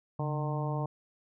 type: harmonic tone with a mistuned harmonic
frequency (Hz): 151.8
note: D#3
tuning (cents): -42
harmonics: 1 / 2 / 3 / 4 / 5 / 6 / 7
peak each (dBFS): -31 / -41 / -41 / -40 / -42 / -41 / -43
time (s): 0.19-0.86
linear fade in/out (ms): 5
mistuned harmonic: 1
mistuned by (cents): -100
effects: none